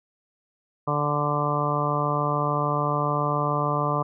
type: harmonic tone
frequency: 146.83 Hz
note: D3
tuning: in tune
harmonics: 1 / 2 / 3 / 4 / 5 / 6 / 7 / 8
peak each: -27 / -33 / -32 / -30 / -32 / -35 / -28 / -28 dBFS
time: 0.87-4.03 s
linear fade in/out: 10 ms
effects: none